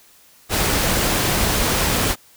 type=noise; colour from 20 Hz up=pink; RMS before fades=-19 dBFS; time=0.49-2.16 s; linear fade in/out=50 ms; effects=white hiss -51 dBFS RMS until 2.36 s